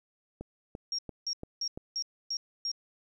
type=click train; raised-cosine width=2 ms; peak=-26 dBFS; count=5; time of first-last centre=0.41-1.775 s; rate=2.93 Hz
type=tone bursts; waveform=sine; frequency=5580 Hz; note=F8; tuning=2 cents flat; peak=-30 dBFS; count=6; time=0.92-2.716 s; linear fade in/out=2 ms; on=66 ms; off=280 ms
effects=11-bit